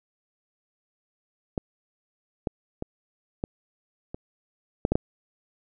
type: clicks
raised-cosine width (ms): 2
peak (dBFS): -13 / -12 / -17 / -14 / -21 / -8 / -8 / -7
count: 8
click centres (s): 1.578 / 2.472 / 2.824 / 3.439 / 4.145 / 4.851 / 4.92 / 4.955
effects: none